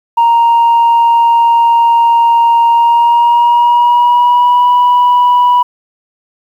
sine tone with pitch glide, 932.3 to 980.3 Hz, A#5 to B5, 0 to -13 cents, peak -3 dBFS, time 0.17-5.63 s, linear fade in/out 10 ms, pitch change +87 cents, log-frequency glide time 2.68-4.68 s, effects tanh soft clip ceiling -3 dBFS + 7-bit

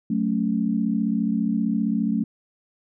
sine chord, F# minor, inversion none, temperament equal with one note detuned, 185 / 220 / 278.8 Hz, F#3 / A3 / C#4, 0 / 0 / +10 cents, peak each -26 / -22 / -27 dBFS, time 0.1-2.24 s, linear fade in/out 5 ms, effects none

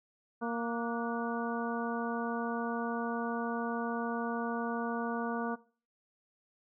harmonic tone with a mistuned harmonic, 233.1 Hz, A#3, in tune, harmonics 1 / 2 / 3 / 4 / 5 / 6, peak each -35 / -38 / -40 / -41 / -42 / -43 dBFS, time 0.41-5.56 s, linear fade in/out 20 ms, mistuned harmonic 6, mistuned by +76 cents, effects noise-tail reverb RT60 0.4 s tail -19 dB re dry

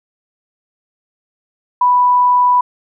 sine tone, 987.8 Hz, B5, in tune, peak -8 dBFS, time 1.81-2.61 s, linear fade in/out 5 ms, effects none

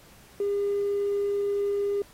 triangle tone with tanh clipping, 404 Hz, G#4, 48 cents flat, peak -23 dBFS, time 0.4-2.02 s, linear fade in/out 2 ms, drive 1 dB, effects pink hiss -54 dBFS RMS until 2.13 s + AAC 48 kbps

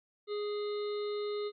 harmonic tone with a mistuned harmonic, 415.3 Hz, G#4, in tune, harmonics 1 / 3 / 5 / 7 / 9 / 10, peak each -33 / -46 / -52 / -58 / -49 / -51 dBFS, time 0.27-1.52 s, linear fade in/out 50 ms, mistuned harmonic 9, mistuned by -29 cents, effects none

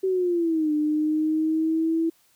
sine linear two-way sweep, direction down then up, 383.6 to 300 to 329.2 Hz, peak -20 dBFS, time 0.03-2.1 s, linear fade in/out 10 ms, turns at 0.73 s, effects white hiss -62 dBFS RMS until 2.35 s

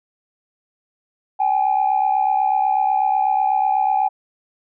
sine tone pair together, 771.9 / 840 Hz, G5 / G#5, -27 / +19 cents, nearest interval minor second, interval 146 cents, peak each -17 / -17 dBFS, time 1.39-4.09 s, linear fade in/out 20 ms, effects tanh soft clip ceiling -9 dBFS

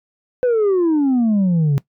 sine exponential sweep, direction down, 511 to 135.8 Hz, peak -10 dBFS, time 0.43-1.78 s, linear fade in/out 0 ms, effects noise-tail reverb RT60 0.1 s tail -21 dB re dry + tanh soft clip ceiling -12 dBFS

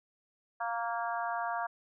harmonic tone with a mistuned harmonic, 233.1 Hz, A#3, in tune, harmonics 3 / 4 / 5 / 6 / 7, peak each -35 / -37 / -39 / -41 / -42 dBFS, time 0.6-1.67 s, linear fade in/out 10 ms, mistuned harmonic 5, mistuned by -19 cents, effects none

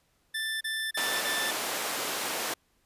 25% pulse tone bursts, 1768 Hz, A6, 8 cents sharp, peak -26 dBFS, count 4, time 0.34-1.513 s, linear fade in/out 10 ms, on 270 ms, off 31 ms
pink high-pass noise, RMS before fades -32 dBFS, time 0.97-2.54 s, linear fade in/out 5 ms, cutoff 440 Hz, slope 12 dB/octave
effects pink hiss -70 dBFS RMS until 2.85 s + resampled to 32000 Hz

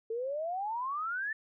sine exponential sweep, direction up, 440 to 1800 Hz, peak -32 dBFS, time 0.1-1.33 s, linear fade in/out 5 ms, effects none

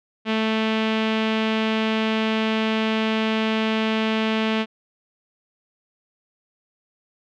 sawtooth tone with low-pass filter, 220 Hz, A3, in tune, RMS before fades -22 dBFS, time 0.25-4.66 s, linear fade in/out 50 ms, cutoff 3000 Hz, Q 2.5, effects none

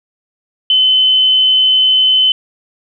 sine tone, 3044 Hz, F#7, 48 cents sharp, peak -7 dBFS, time 0.7-2.32 s, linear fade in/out 2 ms, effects none

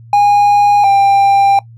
triangle tone pair in turn, 819 / 793.8 Hz, G#5 / G5, -24 / +22 cents, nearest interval minor second, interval 54 cents, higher first, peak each -4 dBFS, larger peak neither, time 0.13-0.84 / 0.84-1.59 s, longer second, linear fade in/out 2 ms, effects noise-tail reverb RT60 0.1 s tail -20 dB re dry + added 115 Hz sine -34 dBFS peak until 1.77 s

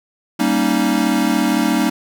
square chord, Eb dominant seventh, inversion first, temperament equal, 196 / 233.1 / 277.2 / 311.1 Hz, G3 / Bb3 / Db4 / Eb4, 0 / 0 / 0 / 0 cents, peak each -22 / -20 / -21 / -20 dBFS, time 0.39-1.9 s, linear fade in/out 10 ms, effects none

